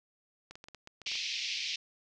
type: clicks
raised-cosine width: 0.2 ms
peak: -30 dBFS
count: 10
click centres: 0.51 / 0.555 / 0.641 / 0.685 / 0.747 / 0.874 / 1.017 / 1.069 / 1.117 / 1.154 s
type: band-pass noise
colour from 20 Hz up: pink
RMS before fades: -36 dBFS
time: 1.06-1.76 s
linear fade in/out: 5 ms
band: 2300 to 5700 Hz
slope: 48 dB/octave
effects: none